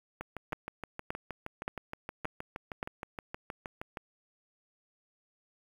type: two click trains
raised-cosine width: 0.5 ms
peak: -18 / -23 dBFS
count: 5 / 25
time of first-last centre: 0.53-2.829 / 0.21-3.972 s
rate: 1.74 / 6.38 Hz
effects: 8-bit